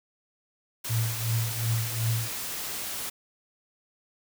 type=noise; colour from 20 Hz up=white; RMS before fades=-34 dBFS; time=0.84-3.1 s; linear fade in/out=10 ms
type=tone with tremolo; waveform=sine; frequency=114 Hz; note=A#2; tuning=38 cents flat; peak=-22 dBFS; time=0.89-2.29 s; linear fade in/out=20 ms; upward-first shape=triangle; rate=2.7 Hz; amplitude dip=85%
effects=none